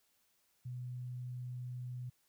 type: tone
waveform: sine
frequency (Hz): 124.5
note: B2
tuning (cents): +14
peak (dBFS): -40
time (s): 0.65-2.1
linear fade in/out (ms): 10
effects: white hiss -75 dBFS RMS until 2.28 s